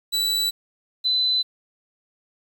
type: tone pair in turn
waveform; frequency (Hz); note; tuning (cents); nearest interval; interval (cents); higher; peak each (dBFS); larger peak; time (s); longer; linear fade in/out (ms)
40% pulse / sine; 3951 / 4018; B7 / B7; 0 / +29; unison; 29; second; -19 / -18; second; 0.12-0.51 / 1.04-1.43; neither; 20
effects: 9-bit